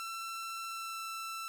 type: tone with pitch glide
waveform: sawtooth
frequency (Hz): 1343 to 1333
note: E6 to E6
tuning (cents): +32 to +19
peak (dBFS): -35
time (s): 0-1.48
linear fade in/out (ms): 0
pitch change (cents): -13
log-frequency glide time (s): 0.68-1.01
effects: none